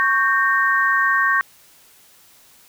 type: chord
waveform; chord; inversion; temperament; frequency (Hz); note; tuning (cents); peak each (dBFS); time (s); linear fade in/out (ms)
sine; G diminished; second; equal with one note detuned; 1108.7 / 1568 / 1843.2; Db6 / G6 / Bb6; 0 / 0 / -20; -19; 0-1.41; 0
effects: white hiss -51 dBFS RMS until 2.68 s